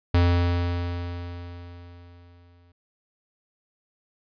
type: tone with exponential decay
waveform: square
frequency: 87.31 Hz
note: F2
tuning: in tune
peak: -16 dBFS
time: 0.14-2.72 s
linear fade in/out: 5 ms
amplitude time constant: 560 ms
effects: resampled to 11025 Hz